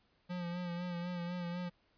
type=tone with vibrato; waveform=square; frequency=175.7 Hz; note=F3; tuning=11 cents sharp; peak=-38 dBFS; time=0.29-1.7 s; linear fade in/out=20 ms; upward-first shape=sine; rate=4 Hz; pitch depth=39 cents each way; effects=pink hiss -73 dBFS RMS until 1.97 s + resampled to 11025 Hz